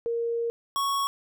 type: tone pair in turn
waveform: sine / square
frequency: 466.2 / 1108.8 Hz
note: A#4 / C#6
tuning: 0 / 0 cents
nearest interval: octave + minor third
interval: 1500 cents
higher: second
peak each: -25 dBFS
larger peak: neither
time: 0.06-0.5 / 0.76-1.07 s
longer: first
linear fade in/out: 0 ms
effects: none